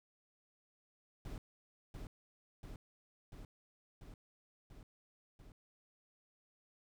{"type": "noise with echo", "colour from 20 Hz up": "brown", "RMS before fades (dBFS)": -45, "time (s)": [1.25, 1.38], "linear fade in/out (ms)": 2, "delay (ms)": 690, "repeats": 6, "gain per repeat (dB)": -2, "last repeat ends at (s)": 5.52, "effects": []}